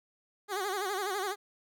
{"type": "tone with vibrato", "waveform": "15% pulse", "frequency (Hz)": 392, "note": "G4", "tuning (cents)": 0, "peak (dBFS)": -25, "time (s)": [0.48, 1.36], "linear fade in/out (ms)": 50, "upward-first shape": "sine", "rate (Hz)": 12, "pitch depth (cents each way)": 120, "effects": []}